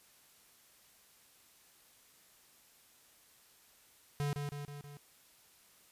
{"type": "tone with echo", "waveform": "square", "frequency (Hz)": 144.4, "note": "D3", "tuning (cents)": -29, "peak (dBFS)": -33, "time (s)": [4.2, 4.33], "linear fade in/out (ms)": 0, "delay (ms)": 160, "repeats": 4, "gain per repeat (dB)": -4, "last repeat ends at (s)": 4.97, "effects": ["white hiss -64 dBFS RMS until 5.91 s", "resampled to 32000 Hz"]}